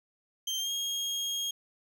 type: tone with pitch glide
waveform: 30% pulse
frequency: 3146 to 3255 Hz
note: G7 to G#7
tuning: +6 to -36 cents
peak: -28 dBFS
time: 0.47-1.51 s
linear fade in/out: 5 ms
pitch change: +58 cents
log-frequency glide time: 0.58-0.71 s
effects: none